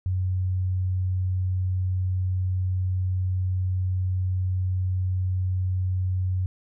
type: tone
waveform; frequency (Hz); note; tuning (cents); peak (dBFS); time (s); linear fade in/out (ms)
sine; 92.5; F#2; 0; -22; 0.06-6.46; 0
effects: none